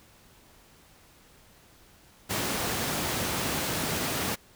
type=high-pass noise; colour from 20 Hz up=pink; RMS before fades=-30 dBFS; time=2.29-4.36 s; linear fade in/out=20 ms; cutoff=100 Hz; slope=12 dB/octave; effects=pink hiss -57 dBFS RMS until 4.55 s